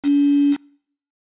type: tone with quantisation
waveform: sine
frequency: 285.4 Hz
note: D4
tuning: 49 cents flat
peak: -12 dBFS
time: 0.03-0.57 s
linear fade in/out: 50 ms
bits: 5
effects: noise-tail reverb RT60 0.6 s tail -25 dB re dry + resampled to 8000 Hz